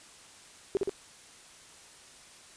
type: tone with echo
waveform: sine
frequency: 392 Hz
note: G4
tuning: in tune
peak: -23 dBFS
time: 0.75-0.77 s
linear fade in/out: 0 ms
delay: 62 ms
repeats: 2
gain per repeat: -2 dB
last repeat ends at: 0.894 s
effects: white hiss -53 dBFS RMS until 2.56 s + resampled to 22050 Hz